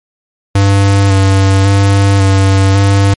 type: tone with vibrato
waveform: square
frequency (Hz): 98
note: G2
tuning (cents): 0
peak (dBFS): -6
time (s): 0.55-3.14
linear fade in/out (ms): 5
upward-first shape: square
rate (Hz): 0.91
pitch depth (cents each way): 18
effects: MP3 48 kbps